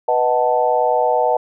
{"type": "chord", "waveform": "sine", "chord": "B dominant seventh", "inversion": "none", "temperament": "equal with one note detuned", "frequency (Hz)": [493.9, 622.3, 742.1, 880], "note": ["B4", "D#5", "F#5", "A5"], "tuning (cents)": [0, 0, 5, 0], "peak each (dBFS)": -19, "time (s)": [0.08, 1.37], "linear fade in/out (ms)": 5, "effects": []}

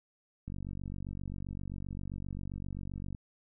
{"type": "click train", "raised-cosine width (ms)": 5, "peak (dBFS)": -28, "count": 128, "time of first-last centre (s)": [0.48, 3.148], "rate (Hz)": 47.6, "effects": []}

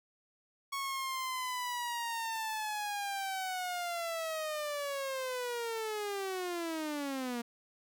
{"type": "linear sweep", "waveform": "sawtooth", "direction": "down", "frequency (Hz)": [1108.7, 233.1], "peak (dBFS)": -31, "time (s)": [0.72, 7.42], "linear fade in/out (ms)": 10, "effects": []}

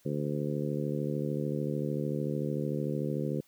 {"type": "harmonic tone", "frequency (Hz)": 73.42, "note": "D2", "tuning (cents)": 0, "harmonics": [2, 3, 4, 5, 6, 7], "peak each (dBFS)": [-33, -36, -38, -38, -39, -39], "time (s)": [0.05, 3.41], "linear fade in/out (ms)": 10, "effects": ["white hiss -65 dBFS RMS until 3.47 s"]}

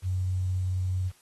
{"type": "tone with quantisation", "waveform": "sine", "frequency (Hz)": 92.5, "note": "F#2", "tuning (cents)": 0, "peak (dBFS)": -25, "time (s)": [0.02, 1.12], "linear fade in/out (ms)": 50, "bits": 9, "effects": ["white hiss -61 dBFS RMS until 1.21 s", "AAC 32 kbps"]}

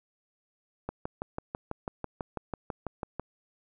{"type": "click train", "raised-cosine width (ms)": 1, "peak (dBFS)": -19, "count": 15, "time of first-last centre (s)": [0.89, 3.196], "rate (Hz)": 6.07, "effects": []}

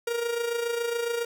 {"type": "tone with amplitude modulation", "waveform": "45% pulse", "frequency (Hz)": 470, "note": "A#4", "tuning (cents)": 14, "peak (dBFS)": -24, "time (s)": [0.07, 1.25], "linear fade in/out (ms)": 5, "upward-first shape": "sine", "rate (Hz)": 27.2, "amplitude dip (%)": 55, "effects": []}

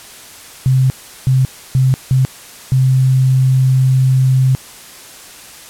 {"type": "tone bursts at uneven times", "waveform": "sine", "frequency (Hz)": 130.81, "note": "C3", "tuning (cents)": 0, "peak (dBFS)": -8, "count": 5, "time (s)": [[0.66, 0.9], [1.27, 1.45], [1.75, 1.94], [2.11, 2.25], [2.72, 4.55]], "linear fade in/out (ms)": 0, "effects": ["white hiss -36 dBFS RMS until 5.69 s", "low-pass 12000 Hz 12 dB/octave"]}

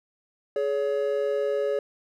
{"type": "tone pair together", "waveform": "triangle", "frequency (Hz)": [421.4, 562.5], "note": ["G#4", "C#5"], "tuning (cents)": [25, 25], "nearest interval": "perfect fourth", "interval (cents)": 500, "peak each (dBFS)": -24, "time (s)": [0.56, 1.79], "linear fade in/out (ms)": 2, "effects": []}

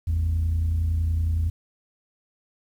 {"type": "tone pair together", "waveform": "sine", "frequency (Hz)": [51.63, 82.41], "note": ["G#1", "E2"], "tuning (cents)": [-9, 0], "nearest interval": "minor sixth", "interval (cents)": 809, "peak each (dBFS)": [-27, -19], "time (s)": [0.07, 1.5], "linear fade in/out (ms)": 10, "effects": ["tanh soft clip ceiling -18 dBFS", "9-bit"]}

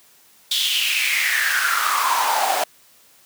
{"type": "noise with high-pass filter sweep", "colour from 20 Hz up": "pink", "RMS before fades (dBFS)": -20, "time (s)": [0.51, 2.64], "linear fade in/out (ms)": 5, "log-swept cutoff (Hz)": [3600, 670], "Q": 6.4, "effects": ["white hiss -53 dBFS RMS until 3.25 s", "high-pass 100 Hz 12 dB/octave"]}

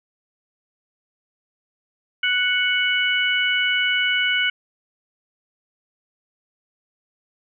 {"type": "harmonic tone", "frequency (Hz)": 740, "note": "F#5", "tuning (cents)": 0, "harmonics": [2, 3, 4], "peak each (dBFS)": [-22, -22, -22], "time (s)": [2.23, 4.5], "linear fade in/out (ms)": 5, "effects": []}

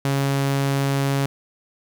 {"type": "tone", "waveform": "sawtooth", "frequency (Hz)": 138.2, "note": "C#3", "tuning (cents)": -5, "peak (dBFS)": -15, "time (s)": [0.05, 1.26], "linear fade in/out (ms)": 2, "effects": ["9-bit"]}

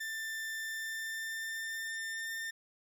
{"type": "tone with pitch glide", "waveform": "40% pulse", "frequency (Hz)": [1780, 1803.8], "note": ["A6", "A6"], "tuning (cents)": [20, 43], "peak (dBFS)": -36, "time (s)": [0, 2.51], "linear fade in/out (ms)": 10, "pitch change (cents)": 23, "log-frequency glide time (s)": [0.55, 2.36], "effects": ["13-bit"]}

